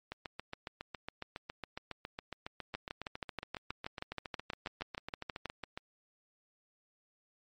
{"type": "two click trains", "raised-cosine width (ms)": 0.3, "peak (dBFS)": [-24, -21], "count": [42, 18], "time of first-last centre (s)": [[0.12, 5.775], [2.75, 5.457]], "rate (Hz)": [7.25, 6.28], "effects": ["MP3 48 kbps"]}